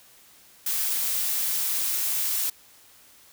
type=noise with amplitude modulation; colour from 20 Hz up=blue; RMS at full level=-25 dBFS; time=0.66-2.5 s; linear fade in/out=5 ms; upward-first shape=sine; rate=208 Hz; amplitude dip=25%; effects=white hiss -54 dBFS RMS until 3.32 s